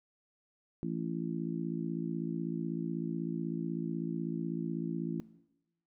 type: harmonic tone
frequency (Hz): 56.1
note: A1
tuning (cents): +34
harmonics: 3 / 4 / 5 / 6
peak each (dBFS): -37 / -38 / -39 / -40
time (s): 0.83-5.2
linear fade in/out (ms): 0
effects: noise-tail reverb RT60 0.9 s tail -18 dB re dry